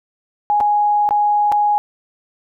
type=tone with dropouts; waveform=sine; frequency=830.6 Hz; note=G#5; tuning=in tune; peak=-12 dBFS; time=0.5-1.78 s; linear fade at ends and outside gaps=0 ms; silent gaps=0.603-0.609 / 1.09-1.108 / 1.518-1.523 s; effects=none